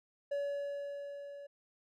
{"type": "tone with level ramp", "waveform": "triangle", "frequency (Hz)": 568, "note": "C#5", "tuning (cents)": 42, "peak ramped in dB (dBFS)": [-30, -44], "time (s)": [0.31, 1.47], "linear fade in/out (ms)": 10, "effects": []}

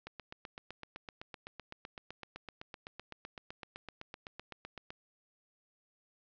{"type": "click train", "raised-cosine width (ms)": 0.3, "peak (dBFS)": -28, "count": 39, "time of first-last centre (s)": [0.07, 4.905], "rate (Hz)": 7.86, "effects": ["resampled to 16000 Hz", "10-bit"]}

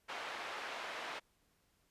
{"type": "band-pass noise", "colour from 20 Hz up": "pink", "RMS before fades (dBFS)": -44, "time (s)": [0.08, 1.2], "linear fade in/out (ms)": 20, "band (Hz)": [680, 2900], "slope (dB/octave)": 12, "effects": ["pink hiss -75 dBFS RMS until 1.9 s", "resampled to 32000 Hz"]}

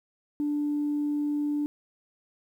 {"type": "tone", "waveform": "sine", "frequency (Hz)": 293.7, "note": "D4", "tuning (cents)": 0, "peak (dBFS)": -24, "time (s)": [0.4, 1.66], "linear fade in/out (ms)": 0, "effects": ["tanh soft clip ceiling -21 dBFS", "10-bit"]}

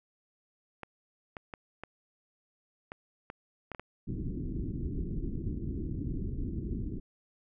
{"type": "clicks", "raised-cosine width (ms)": 0.5, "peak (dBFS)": -25, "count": 9, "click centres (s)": [0.833, 1.368, 1.538, 1.836, 2.919, 3.301, 3.717, 3.748, 3.796]}
{"type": "low-pass noise", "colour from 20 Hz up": "pink", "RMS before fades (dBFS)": -35, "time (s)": [4.07, 7], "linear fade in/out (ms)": 10, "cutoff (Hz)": 360, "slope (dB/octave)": 48}
{"effects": []}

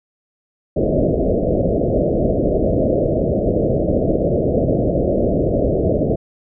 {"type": "low-pass noise", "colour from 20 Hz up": "white", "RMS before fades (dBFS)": -17, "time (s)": [0.76, 6.16], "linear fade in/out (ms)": 10, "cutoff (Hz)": 650, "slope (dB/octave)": 96, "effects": []}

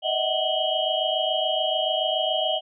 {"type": "tone cluster", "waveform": "sine", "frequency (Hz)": [618, 645, 746, 2948, 3192], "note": ["D#5", "E5", "F#5", "F#7", "G7"], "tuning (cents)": [-12, -38, 14, -7, 31], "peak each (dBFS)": -28, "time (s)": [0.02, 2.61], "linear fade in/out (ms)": 50, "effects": []}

